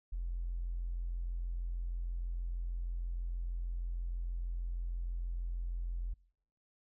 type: tone with tanh clipping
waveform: triangle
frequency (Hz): 43.16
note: F1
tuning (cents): -20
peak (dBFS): -34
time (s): 0.12-6.14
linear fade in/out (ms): 10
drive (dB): 2
effects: noise-tail reverb RT60 0.8 s tail -26 dB re dry